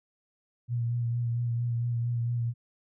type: tone with vibrato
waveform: sine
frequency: 118.8 Hz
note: A#2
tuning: 33 cents sharp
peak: -26 dBFS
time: 0.68-2.54 s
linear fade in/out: 50 ms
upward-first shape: sine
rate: 4.4 Hz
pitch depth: 26 cents each way
effects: none